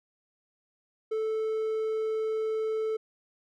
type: tone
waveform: triangle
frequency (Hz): 438.7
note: A4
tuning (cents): -5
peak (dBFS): -25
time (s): 1.11-2.97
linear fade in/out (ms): 10
effects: none